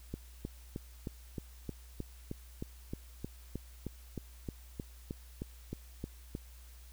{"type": "click train", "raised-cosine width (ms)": 3, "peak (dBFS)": -25, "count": 21, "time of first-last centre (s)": [0.14, 6.351], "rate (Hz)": 3.22, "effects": ["added 60 Hz sine -51 dBFS peak until 6.92 s", "white hiss -61 dBFS RMS until 6.92 s"]}